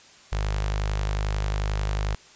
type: tone with notch filter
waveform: sawtooth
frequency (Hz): 51.2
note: G#1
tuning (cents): -24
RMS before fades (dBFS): -26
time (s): 0.32-2.15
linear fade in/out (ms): 5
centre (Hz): 260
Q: 0.64
effects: white hiss -51 dBFS RMS until 2.35 s + resampled to 16000 Hz